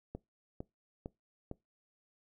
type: click train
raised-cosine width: 2 ms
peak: -27 dBFS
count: 4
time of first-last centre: 0.15-1.514 s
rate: 2.2 Hz
effects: noise-tail reverb RT60 0.2 s tail -22 dB re dry